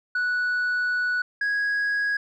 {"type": "tone pair in turn", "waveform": "sine", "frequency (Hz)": [1476, 1656.8], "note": ["F#6", "G#6"], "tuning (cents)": [-5, -5], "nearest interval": "major second", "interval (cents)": 200, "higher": "second", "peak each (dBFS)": -19, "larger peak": "neither", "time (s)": [[0.15, 1.22], [1.41, 2.17]], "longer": "first", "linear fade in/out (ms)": 5, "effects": ["tanh soft clip ceiling -21 dBFS"]}